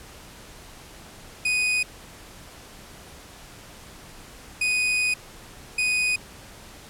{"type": "tone bursts at uneven times", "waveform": "40% pulse", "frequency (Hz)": 2489, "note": "D#7", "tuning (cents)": 0, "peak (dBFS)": -20, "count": 3, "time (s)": [[1.45, 1.83], [4.61, 5.14], [5.78, 6.16]], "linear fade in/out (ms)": 5, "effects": ["pink hiss -45 dBFS RMS until 6.89 s", "low-pass 12000 Hz 12 dB/octave"]}